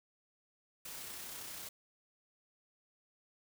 white noise with amplitude modulation, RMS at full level -45 dBFS, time 0.85-1.69 s, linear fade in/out 5 ms, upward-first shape sine, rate 32.1 Hz, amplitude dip 25%, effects none

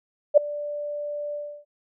sine tone with ADSR envelope, 587.3 Hz, D5, in tune, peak -7 dBFS, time 0.34-1.65 s, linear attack 33 ms, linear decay 6 ms, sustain -21 dB, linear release 310 ms, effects none

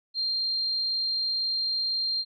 sine tone, 4186 Hz, C8, in tune, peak -25 dBFS, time 0.14-2.25 s, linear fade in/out 50 ms, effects none

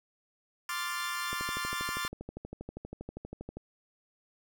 sawtooth chord, D minor seventh, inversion third, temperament equal, 1046.5 / 1174.7 / 1396.9 / 1760 Hz, C6 / D6 / F6 / A6, 0 / 0 / 0 / 0 cents, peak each -35 dBFS, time 0.69-2.08 s, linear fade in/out 2 ms
click train, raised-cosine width 2 ms, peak -27 dBFS, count 29, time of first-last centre 1.33-3.57 s, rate 12.5 Hz
effects none

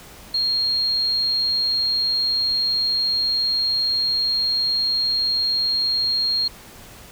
sine tone, 4240 Hz, C8, 22 cents sharp, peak -18 dBFS, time 0.34-6.48 s, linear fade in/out 5 ms, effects pink hiss -43 dBFS RMS until 7.11 s

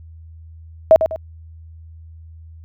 sine tone with echo, 641 Hz, E5, 49 cents flat, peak -4 dBFS, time 0.91-0.96 s, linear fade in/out 0 ms, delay 100 ms, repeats 2, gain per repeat -9 dB, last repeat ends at 1.16 s, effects added 81 Hz sine -37 dBFS peak until 2.64 s

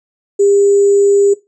sine tone with sample-and-hold, 401.3 Hz, G4, 41 cents sharp, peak -7 dBFS, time 0.39-1.34 s, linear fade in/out 10 ms, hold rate 7350 Hz, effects noise-tail reverb RT60 0.2 s tail -17 dB re dry + resampled to 22050 Hz

